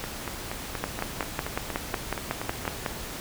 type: two click trains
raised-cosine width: 0.5 ms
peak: -11 / -16 dBFS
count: 12 / 12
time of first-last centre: 0.84-2.862 / 0.04-2.653 s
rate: 5.44 / 4.21 Hz
effects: pink hiss -37 dBFS RMS until 3.2 s